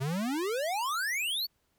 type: exponential sweep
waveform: square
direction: up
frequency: 126.9 to 4619 Hz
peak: -30 dBFS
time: 0-1.47 s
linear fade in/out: 20 ms
effects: pink hiss -74 dBFS RMS until 1.78 s